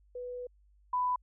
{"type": "tone pair in turn", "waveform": "sine", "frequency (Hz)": [494, 995.7], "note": ["B4", "B5"], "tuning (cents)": [0, 14], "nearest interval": "octave", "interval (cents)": 1214, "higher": "second", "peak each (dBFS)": [-37, -27], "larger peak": "second", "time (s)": [[0.15, 0.47], [0.93, 1.16]], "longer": "first", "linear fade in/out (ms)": 5, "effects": ["added 50 Hz sine -61 dBFS peak until 1.22 s"]}